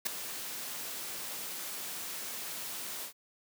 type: noise with ADSR envelope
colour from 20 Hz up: white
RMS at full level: -28 dBFS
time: 0.05-3.13 s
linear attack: 16 ms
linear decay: 6 ms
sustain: -12 dB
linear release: 87 ms
effects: high-pass 150 Hz 12 dB/octave